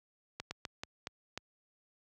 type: slowing click train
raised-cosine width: 0.2 ms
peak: -21 dBFS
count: 6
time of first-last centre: 0.4-1.376 s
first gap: 110 ms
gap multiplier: 1.29
effects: high-pass 60 Hz 12 dB/octave